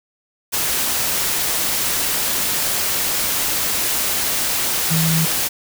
sine tone in noise, 162.2 Hz, E3, 28 cents flat, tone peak -16 dBFS, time 4.9-5.26 s, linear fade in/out 20 ms, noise white, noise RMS -20 dBFS, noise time 0.52-5.49 s, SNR +1 dB, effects none

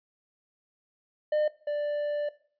triangle tone pair in turn, 605 / 588.5 Hz, D#5 / D5, -49 / +3 cents, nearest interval unison, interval 48 cents, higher first, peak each -21 / -25 dBFS, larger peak first, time 1.32-1.48 / 1.67-2.29 s, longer second, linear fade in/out 5 ms, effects noise-tail reverb RT60 0.5 s tail -18 dB re dry + resampled to 11025 Hz

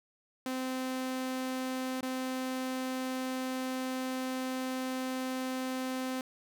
sawtooth tone with dropouts, 258.6 Hz, C4, 20 cents flat, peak -29 dBFS, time 0.46-6.21 s, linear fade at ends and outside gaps 2 ms, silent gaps 2.009-2.028 s, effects none

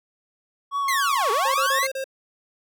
triangle tone with vibrato, 1108.7 Hz, C#6, in tune, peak -20 dBFS, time 0.71-1.87 s, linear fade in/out 50 ms, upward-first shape sine, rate 3.6 Hz, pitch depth 31 cents each way
sawtooth linear two-way sweep, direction down then up, 2153 to 392 to 2153 Hz, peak -19 dBFS, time 0.88-1.87 s, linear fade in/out 5 ms, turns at 1.31 s
square tone bursts, 534 Hz, C5, 35 cents sharp, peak -27 dBFS, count 5, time 1.45-2.042 s, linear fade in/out 5 ms, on 92 ms, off 33 ms
effects none

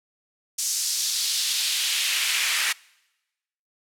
pink noise with high-pass filter sweep, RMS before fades -24 dBFS, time 0.58-2.73 s, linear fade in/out 10 ms, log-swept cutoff 6200 to 1900 Hz, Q 1.7, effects noise-tail reverb RT60 1.0 s tail -25 dB re dry + low-pass 12000 Hz 12 dB/octave

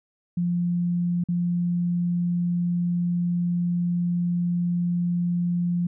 sine tone with dropouts, 174.61 Hz, F3, in tune, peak -21 dBFS, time 0.37-5.87 s, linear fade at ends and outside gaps 5 ms, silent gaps 1.239-1.286 s, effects none

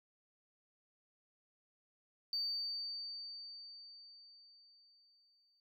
sine tone with exponential decay, 4600 Hz, D8, 37 cents flat, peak -33 dBFS, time 2.33-5.6 s, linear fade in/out 1 ms, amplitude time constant 710 ms, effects tanh soft clip ceiling -30 dBFS

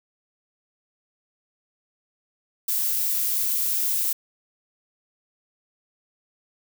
violet noise, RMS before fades -24 dBFS, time 2.68-4.13 s, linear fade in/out 5 ms, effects none

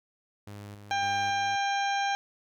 sawtooth tone with tremolo, 102.5 Hz, G#2, 22 cents flat, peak -37 dBFS, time 0.47-1.56 s, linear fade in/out 5 ms, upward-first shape square, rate 1.8 Hz, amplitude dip 45%
harmonic tone, 797 Hz, G5, 28 cents sharp, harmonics 1 / 2 / 3 / 4 / 5 / 7 / 8, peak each -27 / -33 / -37 / -39 / -41 / -44 / -45 dBFS, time 0.91-2.15 s, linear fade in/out 0 ms
effects none

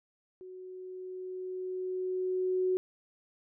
sine tone with level ramp, 370 Hz, F#4, in tune, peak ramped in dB -44 to -25 dBFS, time 0.41-2.77 s, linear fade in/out 0 ms, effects none

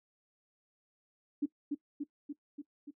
sine tone with echo, 289.8 Hz, D4, 23 cents flat, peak -27 dBFS, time 1.42-1.46 s, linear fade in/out 10 ms, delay 290 ms, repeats 5, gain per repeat -3 dB, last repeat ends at 2.91 s, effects noise-tail reverb RT60 0.1 s tail -19 dB re dry

